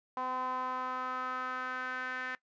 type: tone with band-pass filter sweep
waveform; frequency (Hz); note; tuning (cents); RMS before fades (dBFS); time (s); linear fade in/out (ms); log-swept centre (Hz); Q
sawtooth; 255.5; C4; -41; -37; 0.17-2.35; 2; 950 to 1700; 4.6
effects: noise-tail reverb RT60 0.1 s tail -19 dB re dry + resampled to 16000 Hz